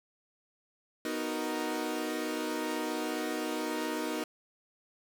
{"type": "chord", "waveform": "sawtooth", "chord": "B major seventh", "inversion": "none", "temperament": "equal", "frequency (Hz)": [246.9, 311.1, 370, 466.2], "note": ["B3", "D#4", "F#4", "A#4"], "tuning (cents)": [0, 0, 0, 0], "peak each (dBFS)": [-35, -31, -36, -35], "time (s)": [1.05, 4.24], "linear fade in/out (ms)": 2, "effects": []}